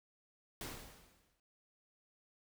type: noise with exponential decay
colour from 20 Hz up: pink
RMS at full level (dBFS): -42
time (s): 0.61-1.4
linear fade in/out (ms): 2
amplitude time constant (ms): 170
effects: none